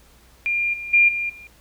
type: tone with level steps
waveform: sine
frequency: 2400 Hz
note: D7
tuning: 37 cents sharp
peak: -19 / -29 / -11 / -22 / -39 dBFS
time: 0.46-1.47 s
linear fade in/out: 0 ms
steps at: 0.73 / 0.93 / 1.08 / 1.29 s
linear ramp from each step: 10 ms
effects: added 60 Hz sine -54 dBFS peak until 1.6 s + pink hiss -54 dBFS RMS until 1.6 s